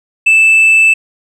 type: tone with tanh clipping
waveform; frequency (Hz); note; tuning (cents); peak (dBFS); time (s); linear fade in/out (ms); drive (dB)
sine; 2637; E7; 0; -5; 0.26-0.94; 10; 2
effects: none